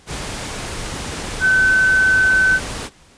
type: tone in noise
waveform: sine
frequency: 1523 Hz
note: F#6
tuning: 50 cents sharp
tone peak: -11 dBFS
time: 1.4-2.6 s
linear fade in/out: 50 ms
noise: pink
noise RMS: -27 dBFS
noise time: 0.06-2.9 s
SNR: +13 dB
effects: pink hiss -49 dBFS RMS until 3.17 s + resampled to 22050 Hz